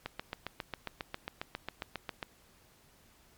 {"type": "click train", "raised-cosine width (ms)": 0.3, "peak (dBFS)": -20, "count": 17, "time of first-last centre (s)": [0.06, 2.228], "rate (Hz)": 7.38, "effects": ["pink hiss -63 dBFS RMS until 3.37 s", "MP3 96 kbps"]}